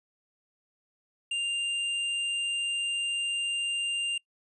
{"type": "tone with hard clipping", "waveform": "sine", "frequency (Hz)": 2794, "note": "F7", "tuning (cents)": 0, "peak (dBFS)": -29, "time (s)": [1.31, 4.18], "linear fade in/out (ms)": 5, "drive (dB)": 7, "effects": ["noise-tail reverb RT60 0.1 s tail -25 dB re dry", "resampled to 24000 Hz"]}